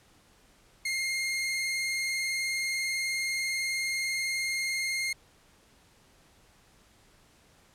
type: tone with vibrato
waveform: sawtooth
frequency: 2126 Hz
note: C7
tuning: 27 cents sharp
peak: -25 dBFS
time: 0.85-5.13 s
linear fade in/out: 5 ms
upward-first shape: sine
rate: 20 Hz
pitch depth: 29 cents each way
effects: pink hiss -61 dBFS RMS until 7.74 s + low-pass 11000 Hz 12 dB/octave